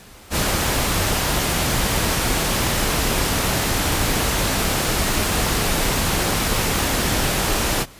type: noise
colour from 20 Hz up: pink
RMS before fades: -20 dBFS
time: 0.3-7.86 s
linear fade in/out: 50 ms
effects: pink hiss -44 dBFS RMS until 7.99 s + resampled to 32000 Hz